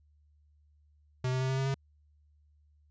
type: tone with pitch steps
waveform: square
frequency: 127.7 / 129.33 / 130.99 / 132.66 / 134.36 / 136.08 Hz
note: C3 / C3 / C3 / C3 / C3 / C#3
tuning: -42 / -20 / +2 / +24 / +46 / -32 cents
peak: -29 dBFS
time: 1.24-1.744 s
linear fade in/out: 5 ms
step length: 84 ms
effects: added 74 Hz sine -62 dBFS peak until 2.9 s + resampled to 16000 Hz